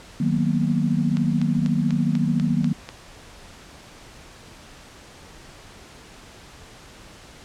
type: chord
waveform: sine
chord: B major seventh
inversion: first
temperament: equal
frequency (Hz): 155.56 / 185 / 233.1 / 246.9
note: D#3 / F#3 / A#3 / B3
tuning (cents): 0 / 0 / 0 / 0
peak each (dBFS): -23 / -24 / -23 / -27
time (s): 0.2-2.73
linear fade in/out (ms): 5
type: click train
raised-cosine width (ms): 0.2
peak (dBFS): -17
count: 8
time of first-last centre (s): 1.17-2.89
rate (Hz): 4.07
effects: pink hiss -45 dBFS RMS until 7.44 s + low-pass 8000 Hz 12 dB/octave